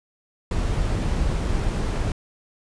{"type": "noise", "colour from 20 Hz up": "brown", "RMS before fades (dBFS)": -23, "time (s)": [0.51, 2.12], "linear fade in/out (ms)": 2, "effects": ["resampled to 22050 Hz"]}